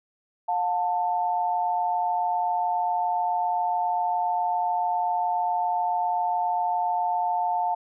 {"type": "tone pair together", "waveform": "sine", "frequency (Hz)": [715, 887.7], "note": ["F5", "A5"], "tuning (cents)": [41, 15], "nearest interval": "major third", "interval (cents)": 374, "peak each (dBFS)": -25, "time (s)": [0.48, 7.75], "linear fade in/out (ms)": 10, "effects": []}